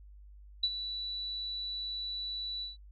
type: tone with ADSR envelope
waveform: sine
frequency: 3951 Hz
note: B7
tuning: in tune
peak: -24 dBFS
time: 0.63-2.77 s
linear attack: 7 ms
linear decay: 50 ms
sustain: -11 dB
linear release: 150 ms
effects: added 50 Hz sine -50 dBFS peak until 2.91 s